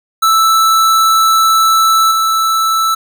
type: tone with level steps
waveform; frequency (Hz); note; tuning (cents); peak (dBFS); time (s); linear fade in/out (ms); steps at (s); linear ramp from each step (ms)
square; 1318.5; E6; 0; -8 / -11; 0.22-2.95; 10; 2.11; 5
effects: none